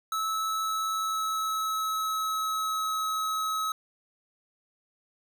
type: tone with pitch glide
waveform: square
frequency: 1303 to 1282.8 Hz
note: E6 to E6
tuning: -20 to -48 cents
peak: -28 dBFS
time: 0.12-3.72 s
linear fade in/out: 2 ms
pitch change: -28 cents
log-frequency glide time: 0.64-2.96 s
effects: none